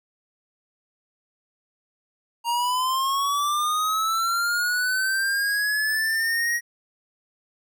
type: linear sweep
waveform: square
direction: up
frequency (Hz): 932.3 to 1900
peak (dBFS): -22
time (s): 2.44-6.61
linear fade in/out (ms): 50
effects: none